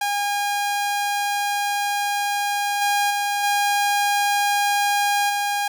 sawtooth tone with level steps, 814 Hz, G#5, 35 cents flat, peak -17 / -14 / -17 / -14 / -17 dBFS, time 0.01-5.68 s, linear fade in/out 5 ms, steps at 2.81 / 3.1 / 3.43 / 5.29 s, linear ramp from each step 10 ms, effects none

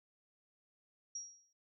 sine tone with exponential decay, 5670 Hz, F8, 25 cents sharp, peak -38 dBFS, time 1.15-1.53 s, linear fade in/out 5 ms, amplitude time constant 81 ms, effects none

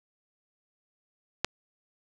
click, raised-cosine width 0.2 ms, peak -7 dBFS, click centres 1.446 s, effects none

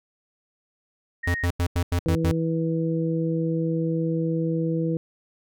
sine tone, 1864.7 Hz, A#6, in tune, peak -27 dBFS, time 1.23-1.46 s, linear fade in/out 10 ms
square tone bursts, 87.4 Hz, F2, 2 cents sharp, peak -21 dBFS, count 7, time 1.27-2.316 s, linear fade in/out 5 ms, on 74 ms, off 88 ms
harmonic tone, 163.4 Hz, E3, 15 cents flat, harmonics 1 / 2 / 3, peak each -24 / -27 / -29 dBFS, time 2.06-4.97 s, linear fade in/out 0 ms
effects none

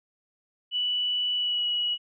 sine tone with pitch glide, 2960 to 2921 Hz, F#7 to F#7, 0 to -23 cents, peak -24 dBFS, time 0.71-1.98 s, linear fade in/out 50 ms, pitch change -23 cents, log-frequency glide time 1.35-1.64 s, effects none

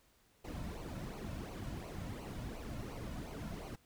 brown noise with flanger, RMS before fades -44 dBFS, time 0.44-3.76 s, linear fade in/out 10 ms, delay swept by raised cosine 0.56 to 2.56 ms, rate 2.8 Hz, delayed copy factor -0.7, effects pink hiss -70 dBFS RMS until 3.85 s

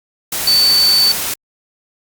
sine tone in noise, 4527 Hz, C#8, 36 cents sharp, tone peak -9 dBFS, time 0.47-1.12 s, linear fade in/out 5 ms, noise white, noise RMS -20 dBFS, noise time 0.32-1.34 s, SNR +8 dB, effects Opus 48 kbps

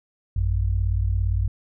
sine tone pair together, 55 / 92.5 Hz, A1 / F#2, 0 / 0 cents, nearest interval major sixth, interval 900 cents, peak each -22 dBFS, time 0.36-1.48 s, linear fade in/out 5 ms, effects none

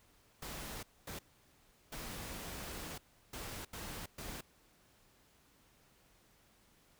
pink noise bursts at uneven times, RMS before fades -45 dBFS, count 6, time 0.42-0.83 / 1.07-1.19 / 1.92-2.98 / 3.33-3.65 / 3.73-4.06 / 4.18-4.41 s, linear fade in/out 5 ms, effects pink hiss -68 dBFS RMS until 6.99 s

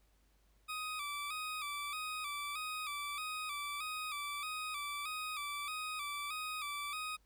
20% pulse tone with vibrato, 1206 Hz, D6, 46 cents sharp, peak -34 dBFS, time 0.68-7.17 s, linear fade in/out 20 ms, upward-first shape square, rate 1.6 Hz, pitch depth 65 cents each way, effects added 50 Hz sine -68 dBFS peak until 7.25 s + pink hiss -75 dBFS RMS until 7.25 s

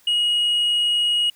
sine tone, 2892 Hz, F#7, 40 cents flat, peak -14 dBFS, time 0.07-1.3 s, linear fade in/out 5 ms, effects tanh soft clip ceiling -16 dBFS + white hiss -56 dBFS RMS until 1.35 s

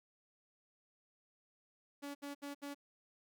sawtooth tone bursts, 284.5 Hz, C#4, 45 cents sharp, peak -39 dBFS, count 4, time 2.02-2.747 s, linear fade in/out 20 ms, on 130 ms, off 69 ms, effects none

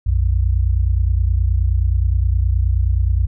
sine tone pair together, 59.27 / 88.8 Hz, A#1 / F2, +29 / +29 cents, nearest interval perfect fifth, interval 700 cents, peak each -15 / -17 dBFS, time 0.06-3.27 s, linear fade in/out 10 ms, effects none

